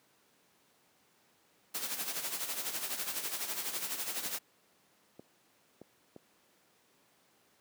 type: noise with tremolo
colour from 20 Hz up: white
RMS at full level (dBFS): -35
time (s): 1.74-4.39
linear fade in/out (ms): 10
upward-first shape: sine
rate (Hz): 12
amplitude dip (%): 60
type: clicks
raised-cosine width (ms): 2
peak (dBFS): -33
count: 4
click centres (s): 4.259 / 5.195 / 5.816 / 6.163
effects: pink hiss -68 dBFS RMS until 7.6 s + high-pass 200 Hz 12 dB/octave